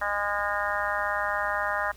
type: harmonic tone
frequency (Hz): 204.5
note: G#3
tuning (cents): -26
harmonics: 3 / 4 / 5 / 6 / 7 / 8 / 9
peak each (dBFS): -33 / -33 / -33 / -33 / -33 / -33 / -33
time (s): 0.01-1.92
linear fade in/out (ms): 10
effects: added 60 Hz sine -48 dBFS peak until 1.96 s + pink hiss -53 dBFS RMS until 1.96 s

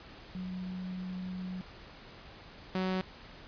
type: tone pair in turn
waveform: sine / sawtooth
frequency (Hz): 184 / 186.68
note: F#3 / F#3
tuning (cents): -9 / +16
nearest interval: unison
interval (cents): 25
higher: second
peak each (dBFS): -36 / -26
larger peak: second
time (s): 0.35-1.61 / 2.75-3.01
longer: first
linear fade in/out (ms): 0
effects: pink hiss -51 dBFS RMS until 3.47 s + resampled to 11025 Hz

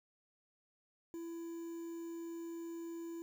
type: tone with quantisation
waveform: triangle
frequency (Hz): 334.6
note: E4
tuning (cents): +26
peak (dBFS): -40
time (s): 1.14-3.22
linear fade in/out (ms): 0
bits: 10
effects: none

